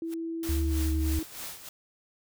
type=tone with pitch glide; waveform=sine; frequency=329.6 to 319.3 Hz; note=E4 to D#4; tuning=0 to +45 cents; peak=-31 dBFS; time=0.02-1.23 s; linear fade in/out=2 ms; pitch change=-55 cents; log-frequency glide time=0.65-0.8 s
type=noise with exponential growth; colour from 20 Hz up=white; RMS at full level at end=-43 dBFS; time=0.03-0.14 s; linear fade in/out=2 ms; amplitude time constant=23 ms
type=noise with tremolo; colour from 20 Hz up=white; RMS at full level=-38 dBFS; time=0.43-1.69 s; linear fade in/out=2 ms; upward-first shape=sine; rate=3.2 Hz; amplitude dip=70%
type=tone with vibrato; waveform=sine; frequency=73.42 Hz; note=D2; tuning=in tune; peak=-25 dBFS; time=0.49-1.19 s; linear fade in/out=0 ms; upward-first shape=triangle; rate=11 Hz; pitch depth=57 cents each way
effects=none